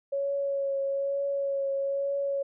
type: tone with vibrato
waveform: sine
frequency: 554.4 Hz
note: C#5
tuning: in tune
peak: -26 dBFS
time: 0.12-2.43 s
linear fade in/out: 10 ms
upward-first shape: triangle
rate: 1.1 Hz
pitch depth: 20 cents each way
effects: none